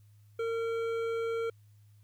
sine tone with hard clipping, 457.3 Hz, A#4, 33 cents flat, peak -32 dBFS, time 0.39-1.5 s, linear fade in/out 5 ms, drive 11 dB, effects added 104 Hz sine -56 dBFS peak until 2.03 s + white hiss -74 dBFS RMS until 2.03 s

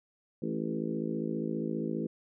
harmonic tone with a mistuned harmonic, 54.9 Hz, A1, 3 cents flat, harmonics 3 / 4 / 5 / 6 / 7 / 8 / 9, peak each -38 / -35 / -39 / -37 / -40 / -43 / -43 dBFS, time 0.42-2.07 s, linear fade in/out 5 ms, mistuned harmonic 7, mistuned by +21 cents, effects none

